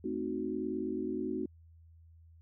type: chord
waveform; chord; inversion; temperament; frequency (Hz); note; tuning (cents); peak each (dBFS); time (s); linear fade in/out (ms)
sine; A diminished seventh; none; equal; 220 / 261.6 / 311.1 / 370; A3 / C4 / Eb4 / Gb4; 0 / 0 / 0 / 0; -40 / -38 / -38 / -37; 0.04-1.46; 5
effects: added 82 Hz sine -55 dBFS peak until 2.41 s